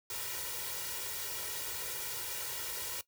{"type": "noise with comb filter", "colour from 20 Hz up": "white", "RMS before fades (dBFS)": -39, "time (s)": [0.1, 3.01], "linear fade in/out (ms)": 2, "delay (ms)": 2.1, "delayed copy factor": 0.95, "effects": ["noise-tail reverb RT60 0.1 s tail -18 dB re dry", "high-pass 60 Hz 12 dB/octave"]}